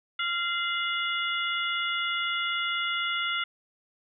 harmonic tone with a mistuned harmonic, 691 Hz, F5, 19 cents flat, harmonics 2 / 3 / 4 / 5, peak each -30 / -32 / -33 / -34 dBFS, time 0.19-3.44 s, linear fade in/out 5 ms, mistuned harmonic 4, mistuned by +69 cents, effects none

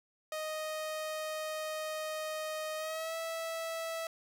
sawtooth tone with pitch glide, 622.3 to 655.1 Hz, D#5 to E5, 0 to -11 cents, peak -32 dBFS, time 0.32-4.07 s, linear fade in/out 2 ms, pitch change +89 cents, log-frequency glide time 2.77-3.16 s, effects none

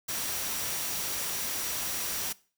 sine tone in noise, 5770 Hz, F#8, 44 cents flat, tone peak -41 dBFS, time 0.08-2.33 s, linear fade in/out 10 ms, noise white, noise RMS -33 dBFS, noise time 0.08-2.33 s, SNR -11 dB, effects noise-tail reverb RT60 0.4 s tail -21 dB re dry

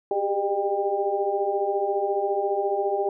sine tone cluster, 389.1 / 403.6 / 606 / 795 Hz, G4 / G#4 / D#5 / G5, -13 / -49 / -46 / +24 cents, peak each -29 / -26 / -29 / -27 dBFS, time 0.11-3.09 s, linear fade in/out 2 ms, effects none

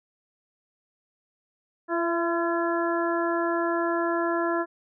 harmonic tone with a mistuned harmonic, 340 Hz, F4, 46 cents flat, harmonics 1 / 2 / 3 / 4 / 5, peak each -26 / -29 / -31 / -32 / -33 dBFS, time 1.88-4.66 s, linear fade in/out 50 ms, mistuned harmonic 2, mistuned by -23 cents, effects none

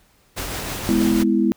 pink noise with tremolo, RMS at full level -27 dBFS, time 0.36-1.24 s, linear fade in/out 20 ms, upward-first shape sine, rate 6.2 Hz, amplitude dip 25%
sine chord, E major, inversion first, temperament equal with one note detuned, 207.7 / 249.1 / 329.6 Hz, G#3 / B3 / E4, 0 / +15 / 0 cents, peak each -19 / -20 / -19 dBFS, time 0.89-1.52 s, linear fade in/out 0 ms
effects pink hiss -58 dBFS RMS until 1.56 s

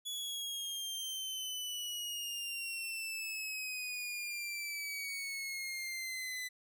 sawtooth exponential sweep, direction down, 3409 to 2000 Hz, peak -35 dBFS, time 0.05-6.49 s, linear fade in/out 20 ms, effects none

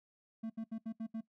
triangle tone bursts, 223.8 Hz, A3, 30 cents sharp, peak -35 dBFS, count 6, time 0.43-1.21 s, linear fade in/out 10 ms, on 70 ms, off 72 ms, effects noise-tail reverb RT60 0.1 s tail -18 dB re dry

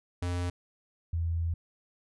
square / sine tone pair in turn, 88.4 / 83.44 Hz, F2 / E2, +22 / +22 cents, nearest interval minor second, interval 100 cents, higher first, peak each -30 / -27 dBFS, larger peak second, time 0.22-0.5 / 1.13-1.54 s, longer second, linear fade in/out 5 ms, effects resampled to 24000 Hz

